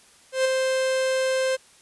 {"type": "tone with ADSR envelope", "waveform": "45% pulse", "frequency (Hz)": 523.3, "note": "C5", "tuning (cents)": 0, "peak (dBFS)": -17, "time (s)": [0.32, 1.57], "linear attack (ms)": 130, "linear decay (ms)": 8, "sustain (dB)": -4, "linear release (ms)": 23, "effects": ["white hiss -54 dBFS RMS until 1.81 s", "resampled to 24000 Hz"]}